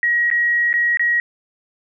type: tone with dropouts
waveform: sine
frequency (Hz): 1900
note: A#6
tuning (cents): +33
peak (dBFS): -14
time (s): 0.03-1.2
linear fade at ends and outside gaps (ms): 1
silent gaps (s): 0.302-0.313 / 0.729-0.739 / 0.972-0.995
effects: none